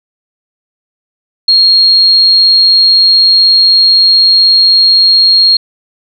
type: tone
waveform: sine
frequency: 4261 Hz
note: C8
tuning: 31 cents sharp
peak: -3 dBFS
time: 1.48-5.57 s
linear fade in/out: 5 ms
effects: none